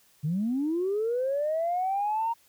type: linear sweep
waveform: sine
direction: up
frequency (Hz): 139.9 to 936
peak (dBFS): -24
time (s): 0.23-2.34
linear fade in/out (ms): 20
effects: tanh soft clip ceiling -20 dBFS + white hiss -62 dBFS RMS until 2.48 s